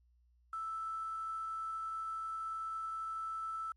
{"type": "tone with quantisation", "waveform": "sine", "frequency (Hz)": 1318.5, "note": "E6", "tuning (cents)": 0, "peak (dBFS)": -37, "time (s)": [0.53, 3.72], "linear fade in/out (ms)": 2, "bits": 10, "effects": ["added 60 Hz sine -66 dBFS peak until 3.76 s", "MP3 48 kbps"]}